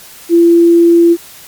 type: tone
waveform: sine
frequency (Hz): 339.6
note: F4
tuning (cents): -48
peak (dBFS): -3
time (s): 0.29-1.17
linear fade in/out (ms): 50
effects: white hiss -35 dBFS RMS until 1.47 s + MP3 96 kbps